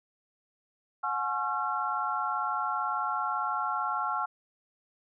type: tone cluster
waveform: sine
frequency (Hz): 730 / 848 / 1088 / 1363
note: F#5 / G#5 / C#6 / F6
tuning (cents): -24 / +36 / -33 / -43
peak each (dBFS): -36 / -34 / -34 / -31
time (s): 1.03-4.26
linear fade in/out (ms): 10
effects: none